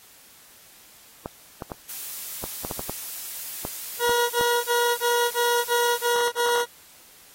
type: clicks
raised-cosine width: 1 ms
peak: -17 dBFS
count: 11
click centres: 1.259 / 1.622 / 1.718 / 2.44 / 2.649 / 2.712 / 2.794 / 2.896 / 3.651 / 4.094 / 4.411 s
type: noise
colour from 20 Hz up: blue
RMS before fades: -34 dBFS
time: 1.89-6.14 s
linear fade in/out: 5 ms
type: tone bursts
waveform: 20% pulse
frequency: 478.4 Hz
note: A#4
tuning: 45 cents sharp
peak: -15 dBFS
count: 8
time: 3.99-6.659 s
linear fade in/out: 50 ms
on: 310 ms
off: 27 ms
effects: white hiss -51 dBFS RMS until 7.34 s + AAC 48 kbps